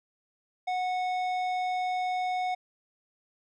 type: tone with tanh clipping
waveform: sine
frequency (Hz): 734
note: F#5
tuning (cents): -14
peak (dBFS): -29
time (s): 0.67-2.55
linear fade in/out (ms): 10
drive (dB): 12
effects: none